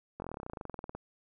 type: slowing click train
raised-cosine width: 1 ms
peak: -26 dBFS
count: 22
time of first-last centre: 0.2-0.95 s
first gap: 21 ms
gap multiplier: 1.05
effects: none